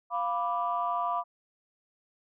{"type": "chord", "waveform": "sine", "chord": "B diminished", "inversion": "second", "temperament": "equal", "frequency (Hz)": [698.5, 987.8, 1174.7], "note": ["F5", "B5", "D6"], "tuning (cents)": [0, 0, 0], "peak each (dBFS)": -31, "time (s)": [0.1, 1.24], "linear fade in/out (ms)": 50, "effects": ["tanh soft clip ceiling -18 dBFS"]}